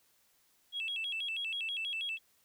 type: tone with vibrato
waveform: sine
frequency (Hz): 2960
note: F#7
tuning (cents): 0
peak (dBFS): -33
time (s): 0.72-2.19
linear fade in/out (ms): 50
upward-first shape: square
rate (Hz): 6.2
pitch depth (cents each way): 190
effects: tanh soft clip ceiling -30 dBFS + white hiss -70 dBFS RMS until 2.44 s